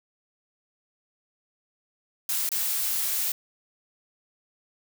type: noise with dropouts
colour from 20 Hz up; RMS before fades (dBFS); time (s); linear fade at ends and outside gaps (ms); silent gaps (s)
blue; -27; 2.29-3.32; 2; 2.491-2.517
effects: none